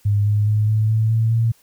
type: tone with pitch steps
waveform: sine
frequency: 102.5 / 104.41 / 106.36 / 108.34 / 110.37 / 112.42 / 114.52 Hz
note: G#2 / G#2 / G#2 / A2 / A2 / A2 / A#2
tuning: -22 / +10 / +42 / -26 / +6 / +38 / -30 cents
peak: -14 dBFS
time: 0.05-1.52 s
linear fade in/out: 10 ms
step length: 210 ms
effects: white hiss -56 dBFS RMS until 1.62 s